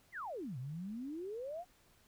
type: exponential two-way sweep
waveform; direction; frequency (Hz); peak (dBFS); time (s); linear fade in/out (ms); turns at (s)
sine; down then up; 2181 to 120.6 to 744; -40; 0.12-1.65; 50; 0.58
effects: pink hiss -68 dBFS RMS until 2.07 s